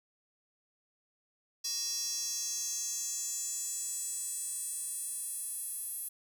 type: tone with high-pass filter sweep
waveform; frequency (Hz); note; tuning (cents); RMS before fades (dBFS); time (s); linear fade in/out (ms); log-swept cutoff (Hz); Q
square; 372.9; F#4; +14; -37; 1.64-6.09; 10; 5300 to 11000; 5.5
effects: none